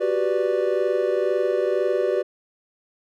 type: chord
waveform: triangle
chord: G major seventh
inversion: third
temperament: equal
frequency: 370 / 392 / 493.9 / 587.3 Hz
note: F#4 / G4 / B4 / D5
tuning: 0 / 0 / 0 / 0 cents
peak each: -23 dBFS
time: 0-2.23 s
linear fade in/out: 20 ms
effects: none